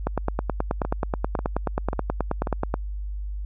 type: two click trains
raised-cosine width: 1 ms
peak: -9 / -13 dBFS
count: 26 / 4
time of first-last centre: 0.07-2.741 / 0.85-2.472 s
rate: 9.36 / 1.85 Hz
effects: added 50 Hz sine -28 dBFS peak until 3.45 s